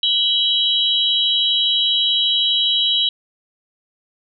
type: tone cluster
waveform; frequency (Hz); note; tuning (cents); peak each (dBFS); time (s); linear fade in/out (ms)
sine; 2987 / 3255 / 3880; F#7 / G#7 / B7; +16 / -36 / -31; -19; 0.03-3.09; 2
effects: none